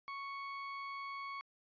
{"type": "tone", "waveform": "30% pulse", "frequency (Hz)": 1108.7, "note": "C#6", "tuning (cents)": 0, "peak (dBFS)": -39, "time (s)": [0.08, 1.41], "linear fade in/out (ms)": 0, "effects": ["resampled to 11025 Hz"]}